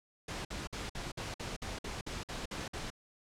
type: noise bursts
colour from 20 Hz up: pink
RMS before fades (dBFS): -40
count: 12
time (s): 0.28-2.903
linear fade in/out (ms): 5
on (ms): 170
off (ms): 53
effects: low-pass 7000 Hz 12 dB/octave